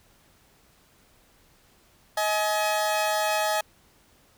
sawtooth tone pair together, 633 / 845 Hz, D#5 / G#5, +30 / +30 cents, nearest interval perfect fourth, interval 500 cents, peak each -22 dBFS, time 2.17-3.61 s, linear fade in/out 5 ms, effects pink hiss -60 dBFS RMS until 4.37 s

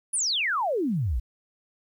sine exponential sweep, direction down, 10548 to 51 Hz, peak -23 dBFS, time 0.13-1.2 s, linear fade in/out 10 ms, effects 10-bit

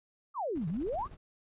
sine exponential two-way sweep, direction down then up, 1275 to 148.2 to 1275 Hz, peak -31 dBFS, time 0.34-1.08 s, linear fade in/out 50 ms, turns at 0.68 s
brown noise with tremolo, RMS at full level -45 dBFS, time 0.55-1.17 s, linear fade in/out 10 ms, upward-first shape square, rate 16 Hz, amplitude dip 55%
effects resampled to 8000 Hz

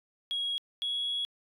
sine tone pair in turn, 3307 / 3343 Hz, G#7 / G#7, -8 / +11 cents, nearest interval unison, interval 19 cents, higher second, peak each -28 dBFS, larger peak neither, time 0.31-0.58 / 0.82-1.25 s, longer second, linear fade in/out 0 ms, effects tanh soft clip ceiling -26 dBFS

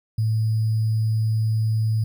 sine tone with sample-and-hold, 110 Hz, A2, in tune, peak -18 dBFS, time 0.18-2.04 s, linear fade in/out 5 ms, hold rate 4900 Hz, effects none

